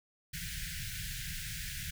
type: band-stop noise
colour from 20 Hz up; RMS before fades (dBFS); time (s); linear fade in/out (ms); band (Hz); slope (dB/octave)
pink; -40; 0.33-1.91; 10; 180 to 1500; 96
effects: none